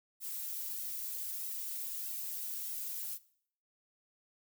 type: noise with flanger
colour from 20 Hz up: violet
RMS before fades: -40 dBFS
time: 0.2-3.19 s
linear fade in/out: 50 ms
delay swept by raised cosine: 1.7 to 3.3 ms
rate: 1.6 Hz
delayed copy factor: -0.95
effects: noise-tail reverb RT60 0.6 s tail -19 dB re dry